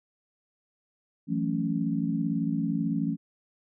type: chord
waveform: sine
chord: F# minor seventh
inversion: third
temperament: equal with one note detuned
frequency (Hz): 166.83 / 185 / 220 / 277.2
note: E3 / F#3 / A3 / C#4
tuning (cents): +21 / 0 / 0 / 0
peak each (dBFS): -30 / -34 / -30 / -30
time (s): 1.27-3.17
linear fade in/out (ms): 50
effects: none